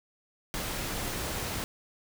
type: noise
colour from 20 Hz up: pink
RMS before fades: -34 dBFS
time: 0.54-1.64 s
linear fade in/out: 0 ms
effects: none